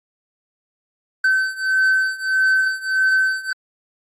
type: beating tone pair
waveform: triangle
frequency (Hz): 1534 / 1535.6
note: G6 / G6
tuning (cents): -38 / -36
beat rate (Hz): 1.6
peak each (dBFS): -18 / -16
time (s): 1.24-3.53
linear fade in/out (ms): 5
effects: AAC 48 kbps